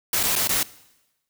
white noise with dropouts, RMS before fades -22 dBFS, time 0.13-0.63 s, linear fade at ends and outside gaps 2 ms, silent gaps 0.231-0.235 / 0.354-0.361 / 0.474-0.492 s, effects noise-tail reverb RT60 1.0 s tail -20 dB re dry

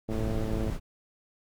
brown noise, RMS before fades -32 dBFS, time 0.08-0.8 s, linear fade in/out 50 ms
click train, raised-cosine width 2 ms, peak -21 dBFS, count 68, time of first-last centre 0.09-0.699 s, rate 110 Hz
effects none

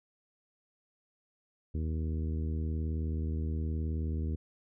harmonic tone, 79 Hz, D#2, 27 cents sharp, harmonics 1 / 2 / 3 / 4 / 5 / 6, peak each -31 / -40 / -41 / -45 / -48 / -53 dBFS, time 1.74-4.36 s, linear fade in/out 10 ms, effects none

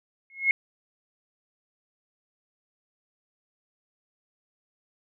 sine tone with exponential growth, 2167 Hz, C#7, 40 cents flat, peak -14 dBFS, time 0.3-0.51 s, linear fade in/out 1 ms, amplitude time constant 44 ms, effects none

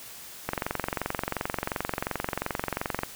click train, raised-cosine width 0.5 ms, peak -12 dBFS, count 59, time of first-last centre 0.49-3.034 s, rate 22.8 Hz, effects white hiss -44 dBFS RMS until 3.15 s

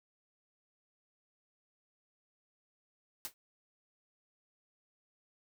white noise with exponential decay, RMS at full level -36 dBFS, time 3.25-3.34 s, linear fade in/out 0 ms, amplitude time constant 18 ms, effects none

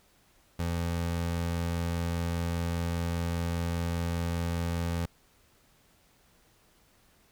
25% pulse tone, 85 Hz, F2, 46 cents flat, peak -25 dBFS, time 0.59-5.06 s, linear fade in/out 5 ms, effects pink hiss -64 dBFS RMS until 7.31 s

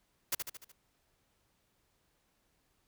white noise with echo, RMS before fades -32 dBFS, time 0.32-0.35 s, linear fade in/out 5 ms, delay 74 ms, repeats 5, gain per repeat -5 dB, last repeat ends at 0.72 s, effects pink hiss -75 dBFS RMS until 2.87 s

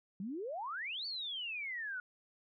sine exponential two-way sweep, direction up then down, 180 to 4591 to 1435 Hz, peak -38 dBFS, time 0.2-2 s, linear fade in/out 2 ms, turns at 1.06 s, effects none

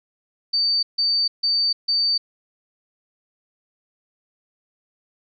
sine tone bursts, 4594 Hz, D8, 39 cents flat, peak -17 dBFS, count 4, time 0.53-2.18 s, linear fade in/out 10 ms, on 300 ms, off 150 ms, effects none

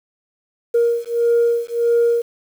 sine beating tone pair, 469.2 / 470.8 Hz, A#4 / A#4, +11 / +17 cents, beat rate 1.6 Hz, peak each -16 dBFS, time 0.74-2.22 s, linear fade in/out 10 ms, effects tanh soft clip ceiling -9 dBFS + 7-bit

